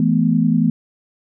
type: chord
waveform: sine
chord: E suspended fourth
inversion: none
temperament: equal with one note detuned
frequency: 164.81 / 216.3 / 246.9 Hz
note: E3 / A3 / B3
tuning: 0 / -29 / 0 cents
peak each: -17 dBFS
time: 0-0.7 s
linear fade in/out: 2 ms
effects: none